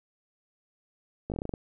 slowing click train, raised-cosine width 2 ms, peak -20 dBFS, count 9, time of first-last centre 1.3-1.538 s, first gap 18 ms, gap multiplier 1.14, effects none

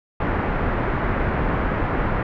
pink low-pass noise, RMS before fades -22 dBFS, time 0.2-2.23 s, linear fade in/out 5 ms, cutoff 1900 Hz, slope 24 dB/octave, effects none

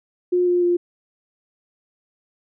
sine tone with pitch steps, 357.9 / 354.2 / 350.5 Hz, F4 / F4 / F4, +42 / +24 / +6 cents, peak -15 dBFS, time 0.32-0.77 s, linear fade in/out 10 ms, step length 150 ms, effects none

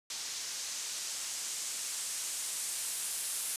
blue noise with low-pass filter sweep, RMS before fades -38 dBFS, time 0.1-3.56 s, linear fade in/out 2 ms, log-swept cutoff 6000 to 10000 Hz, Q 1.5, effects resampled to 32000 Hz

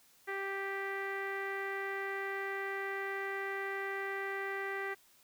sawtooth tone with low-pass filter, 392 Hz, G4, in tune, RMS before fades -38 dBFS, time 0.27-4.95 s, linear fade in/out 20 ms, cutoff 1900 Hz, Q 5.4, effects white hiss -65 dBFS RMS until 5.23 s

